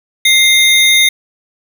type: tone pair together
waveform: square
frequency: 2102 / 3681 Hz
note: C7 / A#7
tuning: +7 / -23 cents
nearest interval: minor seventh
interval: 970 cents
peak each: -10 dBFS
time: 0.25-1.09 s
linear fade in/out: 5 ms
effects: none